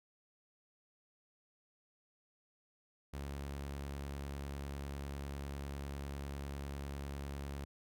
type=tone; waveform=sawtooth; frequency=70 Hz; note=C#2; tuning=18 cents sharp; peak=-37 dBFS; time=3.13-7.65 s; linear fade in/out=10 ms; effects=none